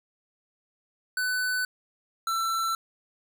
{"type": "tone pair in turn", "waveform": "square", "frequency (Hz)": [1500, 1339.1], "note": ["F#6", "E6"], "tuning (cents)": [23, 27], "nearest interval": "major second", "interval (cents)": 196, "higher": "first", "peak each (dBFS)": -26, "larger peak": "neither", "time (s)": [[1.17, 1.65], [2.27, 2.75]], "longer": "neither", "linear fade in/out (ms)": 2, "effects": []}